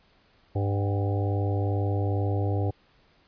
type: harmonic tone with a mistuned harmonic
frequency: 100.2 Hz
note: G2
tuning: 38 cents sharp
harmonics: 1 / 3 / 4 / 5 / 6 / 7 / 8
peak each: -24 / -34 / -35 / -36 / -40 / -38 / -41 dBFS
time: 0.55-2.71 s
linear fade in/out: 10 ms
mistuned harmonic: 7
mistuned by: +91 cents
effects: pink hiss -62 dBFS RMS until 3.27 s + resampled to 11025 Hz